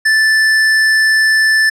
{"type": "tone with tanh clipping", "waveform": "sine", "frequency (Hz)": 1757, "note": "A6", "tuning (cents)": -3, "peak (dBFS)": -10, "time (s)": [0.05, 1.7], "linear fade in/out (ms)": 10, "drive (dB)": 18, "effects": ["low-pass 9000 Hz 12 dB/octave"]}